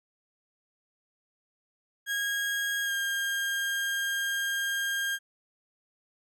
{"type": "tone with pitch glide", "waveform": "35% pulse", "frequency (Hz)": [1636, 1609.8], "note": ["G#6", "G6"], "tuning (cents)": [-26, 46], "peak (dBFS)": -26, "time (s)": [2.06, 5.19], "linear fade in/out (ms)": 50, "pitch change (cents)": -28, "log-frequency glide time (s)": [2.84, 2.92], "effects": []}